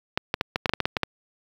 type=clicks; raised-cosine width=0.3 ms; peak=-6 dBFS; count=11; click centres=0.175 / 0.341 / 0.411 / 0.559 / 0.658 / 0.694 / 0.736 / 0.803 / 0.855 / 0.968 / 1.033 s; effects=high-pass 60 Hz 12 dB/octave + 7-bit